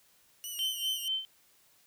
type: tone with vibrato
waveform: 10% pulse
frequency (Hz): 2910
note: F#7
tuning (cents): -29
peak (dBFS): -30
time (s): 0.44-1.08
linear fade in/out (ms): 0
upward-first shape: sine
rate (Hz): 4.7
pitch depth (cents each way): 42
type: tone with tremolo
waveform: sine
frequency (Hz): 3090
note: G7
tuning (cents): -26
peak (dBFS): -28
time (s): 0.59-1.25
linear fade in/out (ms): 0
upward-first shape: sine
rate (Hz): 4.2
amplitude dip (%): 80
effects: white hiss -65 dBFS RMS until 1.86 s